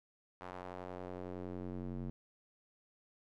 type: tone with band-pass filter sweep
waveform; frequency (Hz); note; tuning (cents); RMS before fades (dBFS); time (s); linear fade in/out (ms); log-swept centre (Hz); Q
square; 45.43; F#1; -31; -44; 0.41-2.1; 0; 1000 to 200; 1.2
effects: none